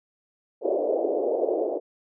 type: band-pass noise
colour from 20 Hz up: white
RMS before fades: -25 dBFS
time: 0.61-1.8 s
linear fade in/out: 50 ms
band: 330 to 630 Hz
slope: 48 dB/octave
effects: none